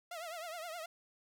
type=tone with vibrato; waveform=sawtooth; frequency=668 Hz; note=E5; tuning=23 cents sharp; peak=-38 dBFS; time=0.11-0.86 s; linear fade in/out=5 ms; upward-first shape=triangle; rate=9.6 Hz; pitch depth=140 cents each way; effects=none